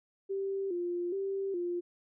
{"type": "tone with vibrato", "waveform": "sine", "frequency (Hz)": 370, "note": "F#4", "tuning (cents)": 0, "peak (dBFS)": -31, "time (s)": [0.29, 1.81], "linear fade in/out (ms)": 20, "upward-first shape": "square", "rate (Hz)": 1.2, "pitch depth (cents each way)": 94, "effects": []}